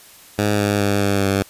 10% pulse tone with pitch steps, 103.83 / 102.4 / 100.99 / 99.6 / 98.23 Hz, G#2 / G#2 / G#2 / G2 / G2, 0 / -24 / -48 / +28 / +4 cents, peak -8 dBFS, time 0.38-1.43 s, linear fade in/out 10 ms, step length 210 ms, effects white hiss -45 dBFS RMS until 1.49 s + resampled to 32000 Hz

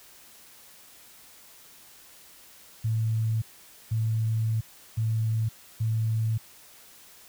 sine tone bursts at uneven times, 111.4 Hz, A2, 22 cents sharp, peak -23 dBFS, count 4, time 2.84-3.42 / 3.91-4.61 / 4.97-5.49 / 5.8-6.38 s, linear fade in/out 10 ms, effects white hiss -52 dBFS RMS until 7.28 s

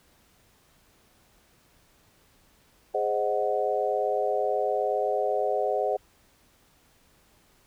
sine chord, Ab dominant seventh, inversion none, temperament equal, 415.3 / 523.3 / 622.3 / 740 Hz, Ab4 / C5 / Eb5 / Gb5, 0 / 0 / 0 / 0 cents, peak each -29 dBFS, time 2.94-5.97 s, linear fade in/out 10 ms, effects pink hiss -62 dBFS RMS until 7.66 s

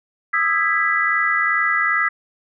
sine chord, E major seventh, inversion third, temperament just, 1236.1 / 1318.5 / 1648.1 / 1977.8 Hz, D#6 / E6 / G#6 / B6, -12 / 0 / -14 / +2 cents, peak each -24 / -22 / -22 / -19 dBFS, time 0.33-2.09 s, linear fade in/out 10 ms, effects none

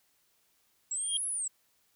sine linear two-way sweep, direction up then down, 7530 to 10940 to 7530 Hz, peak -31 dBFS, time 0.91-1.48 s, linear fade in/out 5 ms, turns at 1.27 s
sine tone with exponential growth, 3231 Hz, G#7, 48 cents flat, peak -26 dBFS, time 0.94-1.17 s, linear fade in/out 2 ms, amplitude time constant 48 ms
effects white hiss -71 dBFS RMS until 1.95 s

